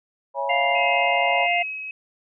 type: chord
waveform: sine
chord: C# minor seventh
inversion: none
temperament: equal with one note detuned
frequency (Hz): 554.4 / 659.3 / 830.6 / 965.8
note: C#5 / E5 / G#5 / B5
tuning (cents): 0 / 0 / 0 / -39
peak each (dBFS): -27 / -33 / -29 / -27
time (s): 0.34-1.48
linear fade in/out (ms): 50
type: harmonic tone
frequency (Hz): 698.5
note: F5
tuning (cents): 0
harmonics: 1 / 3 / 4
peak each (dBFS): -22 / -23 / -28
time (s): 0.49-1.63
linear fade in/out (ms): 10
type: tone with tremolo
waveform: sine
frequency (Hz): 2554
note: D#7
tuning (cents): +45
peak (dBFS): -25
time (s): 0.75-1.91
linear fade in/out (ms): 2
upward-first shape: sine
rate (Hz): 1.6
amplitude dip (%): 45
effects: none